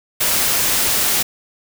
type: noise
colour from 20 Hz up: white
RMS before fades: -17 dBFS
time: 0.2-1.23 s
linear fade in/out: 10 ms
effects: none